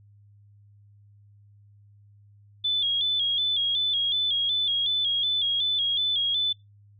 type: tone with vibrato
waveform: sine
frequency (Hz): 3394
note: G#7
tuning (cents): +37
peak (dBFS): -22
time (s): 2.64-6.53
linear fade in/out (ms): 10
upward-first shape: square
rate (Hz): 2.7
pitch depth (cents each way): 56
effects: noise-tail reverb RT60 0.2 s tail -25 dB re dry + added 102 Hz sine -52 dBFS peak until 6.99 s